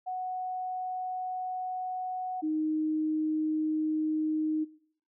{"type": "tone pair in turn", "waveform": "sine", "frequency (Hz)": [739, 310.7], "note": ["F#5", "D#4"], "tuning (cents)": [-2, -2], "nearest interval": "octave + minor third", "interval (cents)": 1500, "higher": "first", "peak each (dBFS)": [-31, -27], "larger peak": "second", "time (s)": [[0.06, 2.42], [2.42, 4.65]], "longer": "first", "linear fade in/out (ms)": 20, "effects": ["noise-tail reverb RT60 0.6 s tail -20 dB re dry"]}